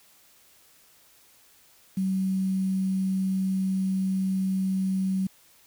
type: tone with quantisation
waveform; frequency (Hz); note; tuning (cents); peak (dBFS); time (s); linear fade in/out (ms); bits
sine; 189.9; F#3; +45; -23; 1.97-5.27; 5; 8
effects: white hiss -58 dBFS RMS until 5.66 s